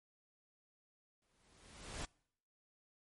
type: noise with exponential growth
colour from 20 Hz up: pink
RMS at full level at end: -42 dBFS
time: 1.22-2.05 s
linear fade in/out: 0 ms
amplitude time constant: 180 ms
effects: noise-tail reverb RT60 0.7 s tail -26 dB re dry + MP3 48 kbps